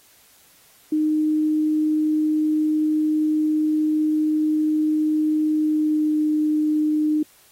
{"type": "tone with pitch glide", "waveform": "sine", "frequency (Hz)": [307.8, 305.1], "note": ["D#4", "D#4"], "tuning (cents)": [-19, -34], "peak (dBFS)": -17, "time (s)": [0.92, 7.23], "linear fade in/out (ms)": 5, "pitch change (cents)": -15, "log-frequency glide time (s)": [5.53, 6.19], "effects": ["white hiss -54 dBFS RMS until 7.51 s", "AAC 48 kbps"]}